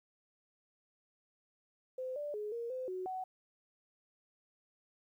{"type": "tone with pitch steps", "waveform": "sine", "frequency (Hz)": [514, 587, 420.4, 468.2, 513, 370.1, 748], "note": ["C5", "D5", "G#4", "A#4", "C5", "F#4", "F#5"], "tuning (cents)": [-31, -1, 21, 8, -34, 0, 19], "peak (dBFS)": -37, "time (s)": [1.98, 3.24], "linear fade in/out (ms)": 5, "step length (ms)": 180, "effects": ["12-bit"]}